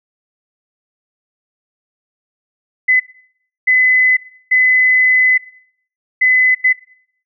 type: tone bursts at uneven times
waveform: sine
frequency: 2018 Hz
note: B6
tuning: 37 cents sharp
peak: -8 dBFS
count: 5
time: 2.88-3 / 3.67-4.17 / 4.51-5.38 / 6.21-6.55 / 6.64-6.73 s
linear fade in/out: 10 ms
effects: noise-tail reverb RT60 0.6 s tail -19 dB re dry